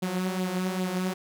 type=tone with flanger; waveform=sawtooth; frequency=184.5 Hz; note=F#3; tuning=5 cents flat; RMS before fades=-29 dBFS; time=0.02-1.14 s; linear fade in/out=10 ms; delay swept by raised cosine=0.25 to 6.25 ms; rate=2.5 Hz; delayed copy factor=+0.55; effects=none